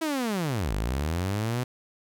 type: linear two-way sweep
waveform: sawtooth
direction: down then up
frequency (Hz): 329.6 to 47.53 to 128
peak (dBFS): -22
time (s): 0.01-1.64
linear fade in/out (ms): 10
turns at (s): 0.73
effects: none